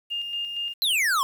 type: tone with tremolo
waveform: sine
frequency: 2819 Hz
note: F7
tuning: 16 cents sharp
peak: -26 dBFS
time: 0.1-0.74 s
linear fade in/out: 20 ms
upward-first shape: square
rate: 4.3 Hz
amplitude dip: 40%
type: exponential sweep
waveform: square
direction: down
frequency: 4186 to 1032 Hz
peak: -21 dBFS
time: 0.82-1.23 s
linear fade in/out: 0 ms
effects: 9-bit